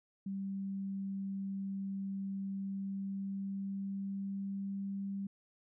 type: tone with pitch glide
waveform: sine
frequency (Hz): 195.2 to 197.13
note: G3 to G3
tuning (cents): -7 to +10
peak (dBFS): -36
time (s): 0.26-5.27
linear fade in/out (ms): 5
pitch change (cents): +17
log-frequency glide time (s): 2.49-5.1
effects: none